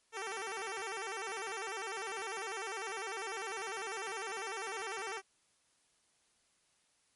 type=tone with vibrato; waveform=10% pulse; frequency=417.3 Hz; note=G#4; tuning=8 cents sharp; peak=-30 dBFS; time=0.12-5.22 s; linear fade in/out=50 ms; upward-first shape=square; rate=10 Hz; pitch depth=130 cents each way; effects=white hiss -73 dBFS RMS until 7.15 s + MP3 48 kbps

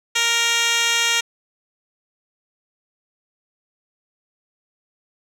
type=tone with band-pass filter; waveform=10% pulse; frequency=466.2 Hz; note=A#4; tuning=in tune; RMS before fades=-19 dBFS; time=0.15-1.21 s; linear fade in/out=10 ms; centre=4400 Hz; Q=1.5; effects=none

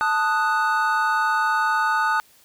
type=chord; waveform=triangle; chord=D# diminished; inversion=second; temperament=equal; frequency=880 / 1244.5 / 1480 Hz; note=A5 / D#6 / F#6; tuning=0 / 0 / 0 cents; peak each=-21 dBFS; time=0.01-2.2 s; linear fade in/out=0 ms; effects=white hiss -55 dBFS RMS until 2.44 s

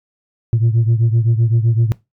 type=beating tone pair; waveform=sine; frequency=113.1 / 120.9 Hz; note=A2 / B2; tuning=+48 / -36 cents; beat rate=7.8 Hz; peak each=-11 / -15 dBFS; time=0.53-1.92 s; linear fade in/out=0 ms; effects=noise-tail reverb RT60 0.2 s tail -21 dB re dry + tanh soft clip ceiling -8 dBFS

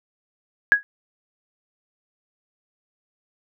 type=tone with exponential decay; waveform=sine; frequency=1661.2 Hz; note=G#6; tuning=in tune; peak=-6 dBFS; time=0.72-0.83 s; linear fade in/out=0 ms; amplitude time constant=23 ms; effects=none

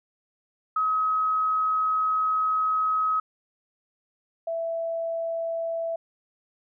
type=tone pair in turn; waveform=sine; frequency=1273 / 662.8 Hz; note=D#6 / E5; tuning=+39 / +9 cents; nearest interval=major seventh; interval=1130 cents; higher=first; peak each=-21 / -26 dBFS; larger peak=first; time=0.76-3.2 / 4.47-5.96 s; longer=first; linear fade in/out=5 ms; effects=none

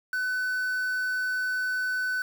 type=tone with quantisation; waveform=triangle; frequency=1505 Hz; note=F#6; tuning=29 cents sharp; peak=-24 dBFS; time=0.13-2.22 s; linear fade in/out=2 ms; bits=7; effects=none

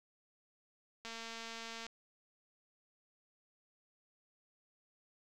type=click train; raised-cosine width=0.2 ms; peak=-29 dBFS; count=187; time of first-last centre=1.05-1.866 s; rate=228 Hz; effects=none

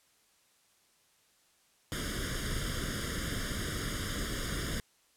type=noise with comb filter; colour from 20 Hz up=pink; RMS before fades=-35 dBFS; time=1.92-4.8 s; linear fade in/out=0 ms; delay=0.59 ms; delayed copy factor=+0.95; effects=white hiss -68 dBFS RMS until 5.16 s + low-pass 11000 Hz 12 dB/octave

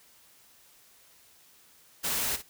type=noise with echo; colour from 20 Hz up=white; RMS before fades=-30 dBFS; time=2.03-2.37 s; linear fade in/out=20 ms; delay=57 ms; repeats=1; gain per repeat=-12 dB; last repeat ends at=2.427 s; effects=white hiss -59 dBFS RMS until 2.49 s

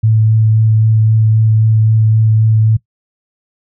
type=tone with vibrato; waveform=sine; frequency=110 Hz; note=A2; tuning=in tune; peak=-7 dBFS; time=0.03-2.77 s; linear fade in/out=10 ms; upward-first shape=sine; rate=3.8 Hz; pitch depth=10 cents each way; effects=noise-tail reverb RT60 0.1 s tail -19 dB re dry

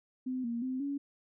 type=tone with pitch steps; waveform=sine; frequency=256.3 / 234.5 / 258.4 / 281.5 Hz; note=C4 / A#3 / C4 / C#4; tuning=-36 / +11 / -21 / +27 cents; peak=-32 dBFS; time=0.26-0.98 s; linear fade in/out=10 ms; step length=180 ms; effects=none

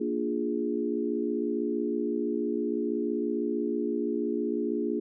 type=chord; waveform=sine; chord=Bb dominant seventh; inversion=none; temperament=equal; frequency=233.1 / 293.7 / 349.2 / 415.3 Hz; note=Bb3 / D4 / F4 / Ab4; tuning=0 / 0 / 0 / 0 cents; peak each=-32 dBFS; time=0-5 s; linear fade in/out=10 ms; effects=none

